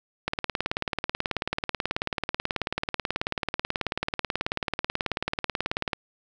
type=click train; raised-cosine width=0.3 ms; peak=-10 dBFS; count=105; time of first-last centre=0.28-5.932 s; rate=18.4 Hz; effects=none